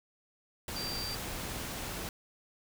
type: tone in noise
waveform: sine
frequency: 4699 Hz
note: D8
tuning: in tune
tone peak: -37 dBFS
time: 0.76-1.15 s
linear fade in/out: 2 ms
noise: pink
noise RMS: -39 dBFS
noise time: 0.68-2.09 s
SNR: -1 dB
effects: none